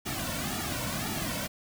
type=noise with flanger; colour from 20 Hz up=pink; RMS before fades=-33 dBFS; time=0.05-1.48 s; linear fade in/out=20 ms; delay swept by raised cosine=1.9 to 2.47 ms; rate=1.9 Hz; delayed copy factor=-0.85; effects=none